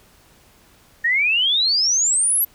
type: exponential sweep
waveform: sine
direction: up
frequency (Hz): 1815 to 12000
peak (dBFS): -15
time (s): 1.04-2.45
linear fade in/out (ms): 10
effects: pink hiss -53 dBFS RMS until 2.54 s